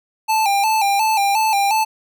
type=tone with vibrato; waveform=square; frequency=836 Hz; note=G#5; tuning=11 cents sharp; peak=-15 dBFS; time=0.28-1.85 s; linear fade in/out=20 ms; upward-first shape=square; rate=2.8 Hz; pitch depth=81 cents each way; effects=none